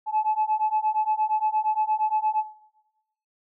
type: beating tone pair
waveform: sine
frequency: 857 / 865.6 Hz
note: A5 / A5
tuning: -46 / -29 cents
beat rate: 8.6 Hz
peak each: -23 dBFS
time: 0.06-2.44 s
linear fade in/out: 50 ms
effects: noise-tail reverb RT60 0.9 s tail -18 dB re dry + tanh soft clip ceiling -15 dBFS